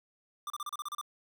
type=tone bursts; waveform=square; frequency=1187 Hz; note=D6; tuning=18 cents sharp; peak=-36 dBFS; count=9; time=0.47-1.013 s; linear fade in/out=2 ms; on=31 ms; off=33 ms; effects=none